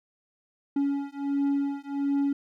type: beating tone pair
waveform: triangle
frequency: 280 / 281.4 Hz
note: C#4 / C#4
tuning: +18 / +26 cents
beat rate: 1.4 Hz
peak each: -26 dBFS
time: 0.76-2.33 s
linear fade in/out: 5 ms
effects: none